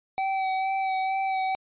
square tone with vibrato, 766 Hz, G5, 40 cents flat, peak -25 dBFS, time 0.18-1.55 s, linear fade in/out 0 ms, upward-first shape sine, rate 2.2 Hz, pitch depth 18 cents each way, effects resampled to 8000 Hz

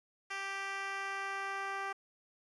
10% pulse tone with band-pass filter sweep, 392 Hz, G4, in tune, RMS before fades -39 dBFS, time 0.3-1.93 s, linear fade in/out 10 ms, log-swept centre 2400 to 1100 Hz, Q 0.78, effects resampled to 24000 Hz + 10-bit

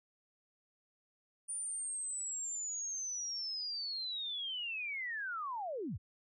sine linear sweep, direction down, 9397 to 56.3 Hz, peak -37 dBFS, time 1.48-5.98 s, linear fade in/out 20 ms, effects none

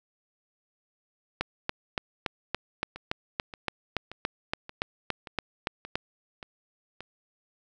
two click trains, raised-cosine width 0.3 ms, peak -11 / -24 dBFS, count 17 / 8, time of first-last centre 1.41-5.955 / 2.96-7.006 s, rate 3.52 / 1.73 Hz, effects none

